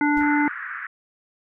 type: harmonic tone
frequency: 293.7 Hz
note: D4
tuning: in tune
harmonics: 1 / 3 / 5 / 7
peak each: -19 / -24 / -26 / -27 dBFS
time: 0.01-0.48 s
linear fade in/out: 2 ms
type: noise with exponential decay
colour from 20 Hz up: brown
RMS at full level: -30 dBFS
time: 0.17-0.34 s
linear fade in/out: 0 ms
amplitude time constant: 36 ms
type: band-pass noise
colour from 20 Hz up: white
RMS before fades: -33 dBFS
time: 0.2-0.87 s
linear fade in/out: 5 ms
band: 1300 to 1800 Hz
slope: 48 dB/octave
effects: none